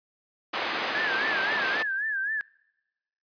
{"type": "band-pass noise", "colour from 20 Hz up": "white", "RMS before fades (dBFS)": -30, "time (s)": [0.53, 1.83], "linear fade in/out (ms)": 10, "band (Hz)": [300, 2400], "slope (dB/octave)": 12}
{"type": "tone with vibrato", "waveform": "sine", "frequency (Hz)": 1661.2, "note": "G#6", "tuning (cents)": 0, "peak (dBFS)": -26, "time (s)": [0.95, 2.41], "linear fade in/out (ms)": 0, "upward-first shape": "sine", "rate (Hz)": 3.8, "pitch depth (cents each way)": 120}
{"effects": ["noise-tail reverb RT60 1.0 s tail -26 dB re dry", "resampled to 11025 Hz"]}